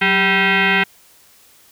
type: tone with frequency modulation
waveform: sine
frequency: 186.9 Hz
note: F#3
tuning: 18 cents sharp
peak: -12 dBFS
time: 0.01-0.84 s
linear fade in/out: 10 ms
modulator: 582 Hz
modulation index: 4.6
effects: white hiss -50 dBFS RMS until 1.71 s